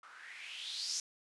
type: noise with low-pass filter sweep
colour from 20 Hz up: violet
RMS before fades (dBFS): -43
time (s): 0.03-1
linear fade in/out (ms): 2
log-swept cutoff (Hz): 1200 to 6100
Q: 4.9
effects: resampled to 24000 Hz